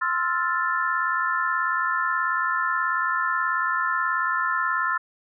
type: chord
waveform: sine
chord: F major seventh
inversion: second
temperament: equal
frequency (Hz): 1046.5 / 1318.5 / 1396.9 / 1760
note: C6 / E6 / F6 / A6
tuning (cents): 0 / 0 / 0 / 0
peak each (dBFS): -27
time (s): 0.01-4.98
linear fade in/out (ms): 10
effects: none